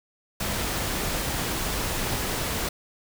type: noise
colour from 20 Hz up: pink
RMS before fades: -28 dBFS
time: 0.4-2.69 s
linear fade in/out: 5 ms
effects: none